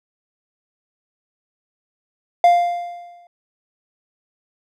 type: tone with exponential decay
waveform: triangle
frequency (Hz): 698.5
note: F5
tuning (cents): 0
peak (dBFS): -5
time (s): 2.44-3.27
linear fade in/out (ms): 2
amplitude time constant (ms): 180
effects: none